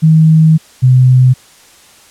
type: tone pair in turn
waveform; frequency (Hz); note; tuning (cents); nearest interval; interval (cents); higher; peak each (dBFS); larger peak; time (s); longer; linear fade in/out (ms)
sine; 158.7 / 127.94; D#3 / C3; +35 / -38; major third; 373; first; -3; neither; 0.02-0.58 / 0.82-1.34; first; 20
effects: white hiss -42 dBFS RMS until 2.1 s + low-pass 10000 Hz 12 dB/octave